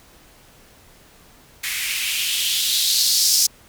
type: noise with band-pass filter sweep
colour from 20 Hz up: violet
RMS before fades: -20 dBFS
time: 1.63-3.47 s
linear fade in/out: 10 ms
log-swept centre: 2000 to 5500 Hz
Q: 3.4
effects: pink hiss -50 dBFS RMS until 3.68 s